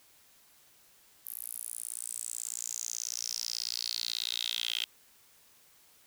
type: tone with high-pass filter sweep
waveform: 10% pulse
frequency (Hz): 58.27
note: A#1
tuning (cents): 0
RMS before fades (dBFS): -37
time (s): 1.25-4.85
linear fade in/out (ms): 10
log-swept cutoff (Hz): 12000 to 3100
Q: 5.8
effects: white hiss -62 dBFS RMS until 6.06 s